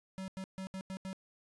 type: tone bursts at uneven times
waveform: square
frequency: 190 Hz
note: F#3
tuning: 46 cents sharp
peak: -40 dBFS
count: 6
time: 0.18-0.28 / 0.37-0.44 / 0.58-0.67 / 0.74-0.81 / 0.9-0.97 / 1.05-1.13 s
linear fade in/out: 0 ms
effects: resampled to 24000 Hz + 11-bit